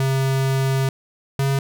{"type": "tone pair in turn", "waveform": "square", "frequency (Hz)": [134.1, 137], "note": ["C3", "C#3"], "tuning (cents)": [43, -20], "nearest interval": "unison", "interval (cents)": 37, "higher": "second", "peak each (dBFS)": -18, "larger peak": "neither", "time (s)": [[0, 0.89], [1.39, 1.59]], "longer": "first", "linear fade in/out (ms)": 2, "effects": []}